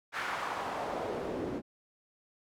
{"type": "noise with band-pass filter sweep", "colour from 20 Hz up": "pink", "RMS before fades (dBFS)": -36, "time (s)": [0.12, 1.62], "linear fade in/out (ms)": 50, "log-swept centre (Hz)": [1600, 290], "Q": 1.8, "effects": []}